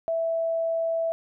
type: tone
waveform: sine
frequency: 659 Hz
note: E5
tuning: 1 cent flat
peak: -23 dBFS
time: 0.08-1.12 s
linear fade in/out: 0 ms
effects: none